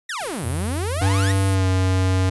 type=exponential two-way sweep; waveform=sawtooth; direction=down then up; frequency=1975.5 to 111.8 to 1975.5 Hz; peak=-22 dBFS; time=0.09-1.32 s; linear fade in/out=5 ms; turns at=0.46 s
type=band-stop noise; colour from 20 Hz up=white; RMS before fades=-32 dBFS; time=0.19-1.56 s; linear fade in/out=20 ms; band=470 to 8600 Hz; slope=48 dB/octave
type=tone with vibrato; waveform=sine; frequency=87.31 Hz; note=F2; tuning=in tune; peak=-23 dBFS; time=0.42-1.09 s; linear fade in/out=50 ms; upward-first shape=triangle; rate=3.6 Hz; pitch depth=16 cents each way
type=tone with pitch glide; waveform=square; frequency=96.8 to 93.45 Hz; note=G2 to F#2; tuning=-21 to +18 cents; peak=-17 dBFS; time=1.01-2.3 s; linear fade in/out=10 ms; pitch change=-61 cents; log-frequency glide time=1.48-1.67 s
effects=resampled to 24000 Hz